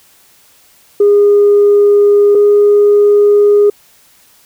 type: tone pair in turn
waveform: sine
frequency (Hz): 409 / 411.6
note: G#4 / G#4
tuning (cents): -26 / -16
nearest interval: unison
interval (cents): 10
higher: second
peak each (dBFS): -3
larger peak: neither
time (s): 1-2.35 / 2.35-3.7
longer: neither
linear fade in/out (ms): 5
effects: tanh soft clip ceiling -1 dBFS + white hiss -47 dBFS RMS until 4.45 s